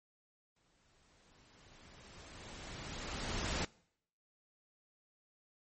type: noise with exponential growth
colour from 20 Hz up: pink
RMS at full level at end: -35 dBFS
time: 0.56-3.65 s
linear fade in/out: 5 ms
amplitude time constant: 670 ms
effects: noise-tail reverb RT60 0.7 s tail -24 dB re dry + MP3 32 kbps